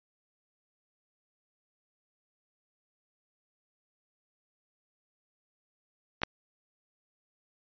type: clicks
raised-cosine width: 0.3 ms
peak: -20 / -9 dBFS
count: 2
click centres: 6.218 / 6.234 s
effects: resampled to 11025 Hz